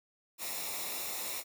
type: noise with comb filter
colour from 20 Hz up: white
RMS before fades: -38 dBFS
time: 0.38-1.44 s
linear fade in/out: 50 ms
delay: 0.64 ms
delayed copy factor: -0.65
effects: none